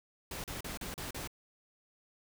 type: noise bursts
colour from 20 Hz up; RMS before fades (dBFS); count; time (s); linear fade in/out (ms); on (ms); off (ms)
pink; -41; 6; 0.31-1.275; 2; 130; 37
effects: none